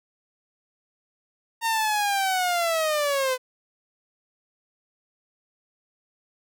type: linear sweep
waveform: sawtooth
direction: down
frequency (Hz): 922 to 502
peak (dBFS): -18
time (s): 1.61-3.38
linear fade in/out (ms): 50
effects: none